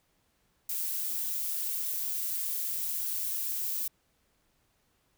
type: noise with amplitude modulation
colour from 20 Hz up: violet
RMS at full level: -31 dBFS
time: 0.69-3.88 s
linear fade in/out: 5 ms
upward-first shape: sine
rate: 165 Hz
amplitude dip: 40%
effects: pink hiss -72 dBFS RMS until 5.17 s